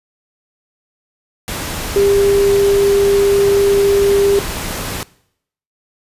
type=tone in noise; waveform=sine; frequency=399.5 Hz; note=G4; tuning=33 cents sharp; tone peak=-9 dBFS; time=1.96-4.39 s; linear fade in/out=0 ms; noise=pink; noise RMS=-23 dBFS; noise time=1.48-5.03 s; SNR=+11 dB; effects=noise-tail reverb RT60 0.7 s tail -21 dB re dry + resampled to 32000 Hz